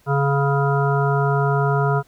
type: harmonic tone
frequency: 140 Hz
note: C#3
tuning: 18 cents sharp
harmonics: 1 / 3 / 5 / 7 / 9 / 10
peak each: -18 / -23 / -25 / -26 / -28 / -28 dBFS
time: 0.06-2.03 s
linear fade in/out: 50 ms
effects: pink hiss -57 dBFS RMS until 2.07 s